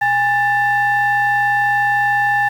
triangle ring-modulated tone, 471.5 Hz, A#4, 20 cents sharp, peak -8 dBFS, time 0.01-2.49 s, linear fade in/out 10 ms, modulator 1290 Hz, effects 7-bit

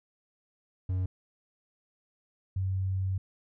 triangle / sine tone pair in turn, 92.5 / 94.88 Hz, F#2 / F#2, 0 / +44 cents, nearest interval unison, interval 44 cents, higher second, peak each -25 / -27 dBFS, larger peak first, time 0.89-1.06 / 2.56-3.18 s, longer second, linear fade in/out 5 ms, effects none

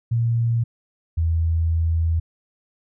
sine tone pair in turn, 116.54 / 82.12 Hz, A#2 / E2, 0 / -6 cents, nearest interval tritone, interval 606 cents, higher first, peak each -17 dBFS, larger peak neither, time 0.11-0.64 / 1.17-2.2 s, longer second, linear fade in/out 10 ms, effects none

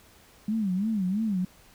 sine tone with vibrato, 201.8 Hz, G#3, 49 cents flat, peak -24 dBFS, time 0.48-1.45 s, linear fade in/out 5 ms, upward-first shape sine, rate 3 Hz, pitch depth 190 cents each way, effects pink hiss -56 dBFS RMS until 1.74 s

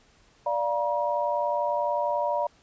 sine chord, Bb major, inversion first, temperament equal with one note detuned, 587.3 / 698.5 / 954.1 Hz, D5 / F5 / Bb5, 0 / 0 / +40 cents, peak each -27 / -31 / -27 dBFS, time 0.46-2.47 s, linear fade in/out 5 ms, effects pink hiss -60 dBFS RMS until 2.62 s + resampled to 16000 Hz

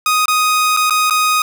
sawtooth tone with dropouts, 1248 Hz, D#6, 5 cents sharp, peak -8 dBFS, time 0.06-1.42 s, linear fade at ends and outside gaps 2 ms, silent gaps 0.257-0.281 / 0.766-0.771 / 0.898-0.906 / 1.099-1.107 s, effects none

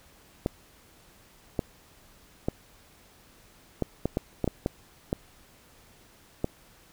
clicks, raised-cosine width 2 ms, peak -12 dBFS, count 11, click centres 0.461 / 1.592 / 2.485 / 3.823 / 4.056 / 4.171 / 4.443 / 4.477 / 4.661 / 5.129 / 6.444 s, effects pink hiss -57 dBFS RMS until 6.92 s

